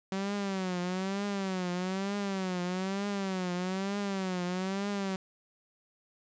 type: tone with vibrato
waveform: sawtooth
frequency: 190 Hz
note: F#3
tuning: 46 cents sharp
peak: -27 dBFS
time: 0.12-5.16 s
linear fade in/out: 2 ms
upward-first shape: triangle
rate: 1.1 Hz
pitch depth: 130 cents each way
effects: resampled to 16000 Hz + 10-bit